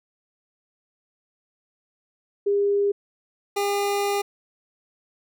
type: tone pair in turn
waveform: sine / 25% pulse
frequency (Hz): 403.9 / 403.9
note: G#4 / G#4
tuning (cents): -48 / -48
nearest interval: unison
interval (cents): 0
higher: neither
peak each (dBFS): -18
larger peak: neither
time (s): 2.46-2.92 / 3.56-4.22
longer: second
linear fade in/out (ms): 10
effects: none